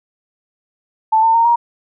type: tone with pitch steps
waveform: sine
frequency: 880 / 900.6 / 921.6 / 943.2 Hz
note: A5 / A5 / A#5 / A#5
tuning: 0 / +40 / -20 / +20 cents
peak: -9 dBFS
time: 1.12-1.56 s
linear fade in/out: 10 ms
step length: 110 ms
effects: none